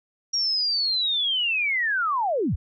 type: linear sweep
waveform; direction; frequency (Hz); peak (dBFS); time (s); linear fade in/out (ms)
sine; down; 5650 to 42.17; -21; 0.33-2.56; 10
effects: none